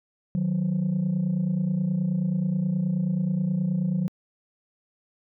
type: tone pair together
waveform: sine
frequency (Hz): 154.7 / 184.1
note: D#3 / F#3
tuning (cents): -10 / -8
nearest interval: minor third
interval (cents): 302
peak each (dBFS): -25 / -22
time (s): 0.35-4.08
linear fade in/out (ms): 0
effects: tanh soft clip ceiling -19 dBFS